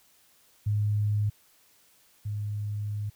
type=tone pair in turn; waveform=sine; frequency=104.5 / 104.11 Hz; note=G#2 / G#2; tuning=+11 / +5 cents; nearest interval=unison; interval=6 cents; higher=first; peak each=-23 / -29 dBFS; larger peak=first; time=0.66-1.3 / 2.25-3.1 s; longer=second; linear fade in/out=10 ms; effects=white hiss -62 dBFS RMS until 3.15 s